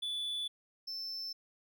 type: tone pair in turn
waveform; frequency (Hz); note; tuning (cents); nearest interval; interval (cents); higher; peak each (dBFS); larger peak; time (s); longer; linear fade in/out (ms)
triangle; 3464 / 5305; A7 / E8; -28 / +10; perfect fifth; 738; second; -33 / -37; first; 0.02-0.48 / 0.87-1.33; neither; 10
effects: none